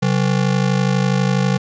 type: ring-modulated tone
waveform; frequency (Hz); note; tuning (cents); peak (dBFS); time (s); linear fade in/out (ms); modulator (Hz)
square; 160; D#3; +49; -12; 0.02-1.58; 10; 26.1
effects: resampled to 16000 Hz + 9-bit